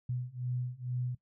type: beating tone pair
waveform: sine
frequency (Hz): 123.4 / 125.6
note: B2 / B2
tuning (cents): -1 / +30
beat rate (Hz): 2.2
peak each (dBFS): -37 / -36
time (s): 0.09-1.15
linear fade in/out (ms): 5
effects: noise-tail reverb RT60 0.1 s tail -18 dB re dry